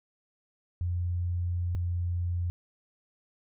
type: tone pair in turn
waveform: sine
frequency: 87.9 / 87.58 Hz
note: F2 / F2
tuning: +12 / +5 cents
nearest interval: unison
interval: 7 cents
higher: first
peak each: -27 dBFS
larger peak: neither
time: 0.81-1.75 / 1.75-2.5 s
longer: first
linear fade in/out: 0 ms
effects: none